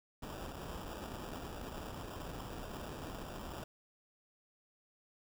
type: noise with sample-and-hold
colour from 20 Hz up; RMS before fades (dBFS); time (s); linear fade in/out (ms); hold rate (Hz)
pink; -45; 0.22-3.64; 5; 2100
effects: none